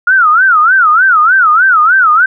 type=tone with vibrato; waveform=sine; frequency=1380 Hz; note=F6; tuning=21 cents flat; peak=-4 dBFS; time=0.07-2.26 s; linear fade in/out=5 ms; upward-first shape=sine; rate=3.3 Hz; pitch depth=220 cents each way; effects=none